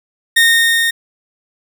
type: tone with level ramp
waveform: 30% pulse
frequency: 1842 Hz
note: A#6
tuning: 21 cents flat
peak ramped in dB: -4 to -10 dBFS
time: 0.36-0.91 s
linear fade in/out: 10 ms
effects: none